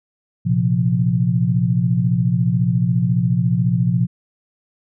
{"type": "chord", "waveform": "sine", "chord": "Bb suspended second", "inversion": "none", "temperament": "equal", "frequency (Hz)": [116.54, 130.81, 174.61], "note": ["Bb2", "C3", "F3"], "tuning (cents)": [0, 0, 0], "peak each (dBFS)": [-19, -19, -18], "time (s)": [0.45, 4.07], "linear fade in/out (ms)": 20, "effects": []}